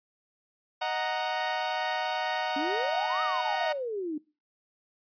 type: chord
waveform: sawtooth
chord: D# minor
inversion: none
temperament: equal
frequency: 622.3 / 740 / 932.3 Hz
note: D#5 / F#5 / A#5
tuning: 0 / 0 / 0 cents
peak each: -31 / -27 / -29 dBFS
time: 0.81-3.73 s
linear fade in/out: 10 ms
type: exponential two-way sweep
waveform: sine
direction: up then down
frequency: 269.8 to 1300 to 290.9 Hz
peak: -30 dBFS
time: 2.56-4.18 s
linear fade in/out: 5 ms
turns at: 3.22 s
effects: noise-tail reverb RT60 0.3 s tail -21 dB re dry + resampled to 11025 Hz